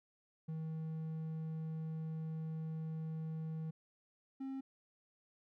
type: tone pair in turn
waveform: triangle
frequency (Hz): 159.3 / 267.9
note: D#3 / C4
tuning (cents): +41 / +41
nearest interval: major sixth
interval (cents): 900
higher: second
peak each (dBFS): -37 / -38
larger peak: first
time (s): 0.48-3.71 / 4.4-4.61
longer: first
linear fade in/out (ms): 10
effects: none